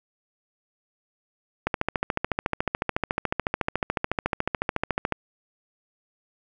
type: click train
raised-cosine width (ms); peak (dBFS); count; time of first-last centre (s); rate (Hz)
0.5; -8; 49; 1.67-5.123; 13.9
effects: none